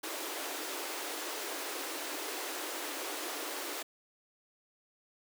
pink high-pass noise, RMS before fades -39 dBFS, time 0.03-3.83 s, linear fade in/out 10 ms, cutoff 280 Hz, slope 96 dB/octave, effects none

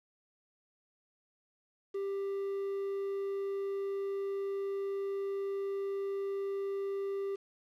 triangle tone with quantisation, 394.5 Hz, G4, 11 cents sharp, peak -31 dBFS, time 1.94-7.36 s, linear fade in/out 10 ms, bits 9, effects low-pass 5000 Hz 12 dB/octave

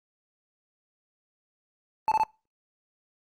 triangle tone bursts, 874 Hz, A5, 12 cents flat, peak -18 dBFS, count 3, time 2.08-2.234 s, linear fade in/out 0 ms, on 36 ms, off 23 ms, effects noise-tail reverb RT60 0.3 s tail -25 dB re dry + Opus 32 kbps

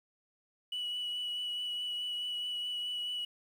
sine tone with vibrato, 2943 Hz, F#7, 10 cents flat, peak -32 dBFS, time 0.72-3.25 s, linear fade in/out 5 ms, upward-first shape triangle, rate 4.7 Hz, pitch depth 17 cents each way, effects tanh soft clip ceiling -32 dBFS + 10-bit

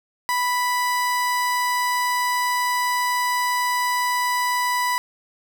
30% pulse tone, 987.8 Hz, B5, in tune, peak -17 dBFS, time 0.29-4.98 s, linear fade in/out 0 ms, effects none

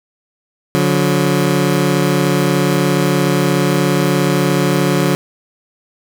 20% pulse tone pair together, 143.69 / 180.6 Hz, D3 / F#3, -37 / -42 cents, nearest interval major third, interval 395 cents, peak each -10 dBFS, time 0.75-5.15 s, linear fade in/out 0 ms, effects none

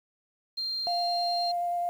sine tone, 4186 Hz, C8, in tune, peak -29 dBFS, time 0.57-1.52 s, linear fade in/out 10 ms
sine tone with vibrato, 699 Hz, F5, 1 cent sharp, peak -26 dBFS, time 0.87-1.89 s, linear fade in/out 0 ms, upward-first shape sine, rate 9.4 Hz, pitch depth 9 cents each way
effects tanh soft clip ceiling -19 dBFS + 9-bit

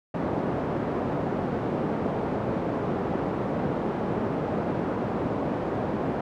pink band-pass noise, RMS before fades -28 dBFS, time 0.14-6.21 s, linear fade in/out 5 ms, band 160 to 740 Hz, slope 12 dB/octave, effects none

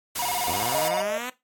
white noise, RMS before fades -30 dBFS, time 0.15-0.89 s, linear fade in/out 10 ms
square tone with vibrato, 830.6 Hz, G#5, in tune, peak -27 dBFS, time 0.19-1.02 s, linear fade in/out 2 ms, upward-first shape square, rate 16 Hz, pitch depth 250 cents each way
5% pulse linear sweep, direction up, 77 to 256.5 Hz, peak -19 dBFS, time 0.47-1.3 s, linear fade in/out 5 ms
sine tone, 622.3 Hz, D#5, in tune, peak -25 dBFS, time 0.74-1.18 s, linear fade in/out 2 ms
effects noise-tail reverb RT60 0.2 s tail -18 dB re dry + AAC 64 kbps

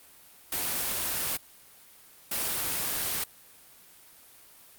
white noise bursts at uneven times, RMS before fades -30 dBFS, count 2, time 0.52-1.37 / 2.31-3.24 s, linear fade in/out 5 ms, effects white hiss -54 dBFS RMS until 4.78 s + Opus 32 kbps

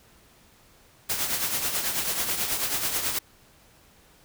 white noise with tremolo, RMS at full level -25 dBFS, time 1.09-3.19 s, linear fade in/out 10 ms, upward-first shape triangle, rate 9.2 Hz, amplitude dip 60%, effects pink hiss -57 dBFS RMS until 4.24 s

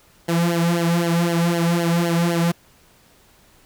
sawtooth tone with flanger, 170 Hz, F3, 46 cents flat, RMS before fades -19 dBFS, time 0.28-2.52 s, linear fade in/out 10 ms, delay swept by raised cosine 0.8 to 2.9 ms, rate 3.9 Hz, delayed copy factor -0.85, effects pink hiss -54 dBFS RMS until 3.65 s

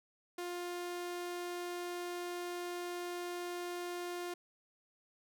sawtooth tone, 352.4 Hz, F4, 16 cents sharp, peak -35 dBFS, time 0.38-4.34 s, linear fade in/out 5 ms, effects none

